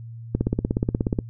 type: click train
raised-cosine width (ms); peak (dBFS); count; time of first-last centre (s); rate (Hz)
3; -8; 15; 0.35-1.188; 16.7
effects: noise-tail reverb RT60 0.1 s tail -24 dB re dry + added 115 Hz sine -35 dBFS peak until 1.29 s